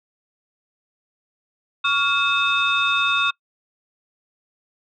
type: tone cluster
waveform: sine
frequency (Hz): 1128 / 1403 / 2594 / 3649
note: C#6 / F6 / E7 / A#7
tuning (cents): +30 / +8 / -28 / -38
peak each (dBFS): -22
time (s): 1.84-3.31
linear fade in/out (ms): 10
effects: noise-tail reverb RT60 0.1 s tail -23 dB re dry + tanh soft clip ceiling -9 dBFS